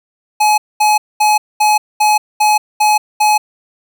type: tone bursts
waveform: square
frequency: 847 Hz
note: G#5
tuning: 34 cents sharp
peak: -9 dBFS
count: 8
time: 0.4-3.38 s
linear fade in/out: 10 ms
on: 180 ms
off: 220 ms
effects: none